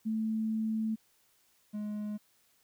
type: tone pair in turn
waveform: sine / triangle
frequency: 220 / 209.8 Hz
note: A3 / G#3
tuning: 0 / +18 cents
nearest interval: minor second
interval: 82 cents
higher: first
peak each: -29 / -32 dBFS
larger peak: first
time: 0.05-0.96 / 1.73-2.18 s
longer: first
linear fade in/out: 20 ms
effects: white hiss -69 dBFS RMS until 2.63 s